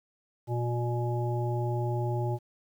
harmonic tone, 120 Hz, B2, 49 cents flat, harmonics 1 / 3 / 5 / 7, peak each -28 / -34 / -39 / -37 dBFS, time 0.47-2.39 s, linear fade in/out 50 ms, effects 10-bit

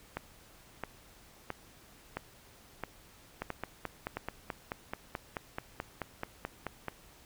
two click trains, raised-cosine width 0.5 ms, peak -20 / -20 dBFS, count 17 / 7, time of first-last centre 3.42-6.883 / 0.17-4.17 s, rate 4.62 / 1.5 Hz, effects pink hiss -58 dBFS RMS until 7.25 s

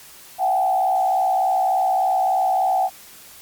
sine tone with frequency modulation, 758 Hz, F#5, 42 cents sharp, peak -16 dBFS, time 0.38-2.9 s, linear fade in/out 50 ms, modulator 63.4 Hz, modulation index 0.91, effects white hiss -44 dBFS RMS until 3.41 s + Opus 48 kbps

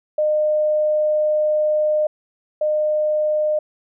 sine tone pair in turn, 609 / 609 Hz, D#5 / D#5, -37 / -37 cents, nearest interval unison, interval 0 cents, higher neither, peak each -15 / -16 dBFS, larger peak first, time 0.18-2.07 / 2.61-3.59 s, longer first, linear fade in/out 5 ms, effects none

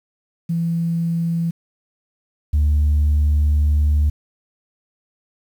sine tone pair in turn, 167.6 / 74.31 Hz, E3 / D2, +29 / +21 cents, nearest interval octave + major second, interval 1408 cents, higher first, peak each -17 / -11 dBFS, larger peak second, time 0.49-1.51 / 2.53-4.1 s, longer second, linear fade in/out 10 ms, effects tanh soft clip ceiling -11 dBFS + 8-bit

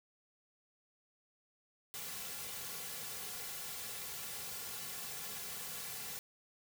white noise with comb filter, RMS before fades -44 dBFS, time 1.94-6.19 s, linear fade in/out 0 ms, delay 3.2 ms, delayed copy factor -1, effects none

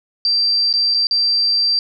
sine tone with dropouts, 4699 Hz, D8, in tune, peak -13 dBFS, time 0.25-1.79 s, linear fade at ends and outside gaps 1 ms, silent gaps 0.728-0.738 / 0.941-0.945 / 1.07-1.11 s, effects none

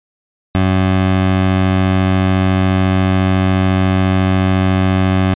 20% pulse tone, 94.1 Hz, F#2, 30 cents sharp, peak -6 dBFS, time 0.55-5.34 s, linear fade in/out 0 ms, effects resampled to 8000 Hz

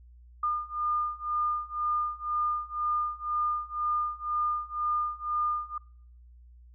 sine beating tone pair, 1210 / 1212 Hz, D#6 / D#6, -49 / -46 cents, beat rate 2 Hz, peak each -31 / -30 dBFS, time 0.43-5.78 s, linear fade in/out 5 ms, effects noise-tail reverb RT60 0.6 s tail -25 dB re dry + added 60 Hz sine -50 dBFS peak until 6.74 s

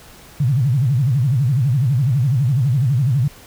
sine tone with vibrato, 130.81 Hz, C3, in tune, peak -13 dBFS, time 0.4-3.28 s, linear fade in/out 5 ms, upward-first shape sine, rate 12 Hz, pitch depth 240 cents each way, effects pink hiss -43 dBFS RMS until 3.46 s

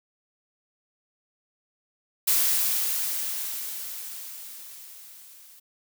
blue noise with level ramp, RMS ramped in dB -21 to -51 dBFS, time 2.27-5.6 s, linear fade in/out 10 ms, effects none

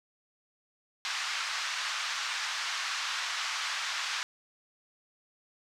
pink band-pass noise, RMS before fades -34 dBFS, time 1.05-4.23 s, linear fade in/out 0 ms, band 1100 to 6200 Hz, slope 24 dB/octave, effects none

